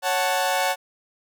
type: chord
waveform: sawtooth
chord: F# minor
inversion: second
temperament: equal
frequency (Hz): 554.4 / 740 / 880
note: C#5 / F#5 / A5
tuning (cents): 0 / 0 / 0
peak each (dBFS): -22 / -20 / -22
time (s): 0.02-0.76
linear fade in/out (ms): 50
effects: none